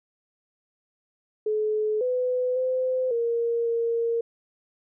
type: tone with pitch steps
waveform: sine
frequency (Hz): 428.6 / 502 / 513 / 467 / 463.7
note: A4 / B4 / C5 / A#4 / A#4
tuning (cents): -45 / +28 / -34 / +3 / -9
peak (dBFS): -22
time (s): 1.46-4.21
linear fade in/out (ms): 5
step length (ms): 550
effects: none